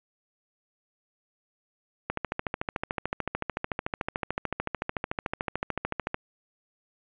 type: click train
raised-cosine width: 0.5 ms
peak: -13 dBFS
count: 56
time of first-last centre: 2.1-6.144 s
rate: 13.6 Hz
effects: resampled to 8000 Hz + 9-bit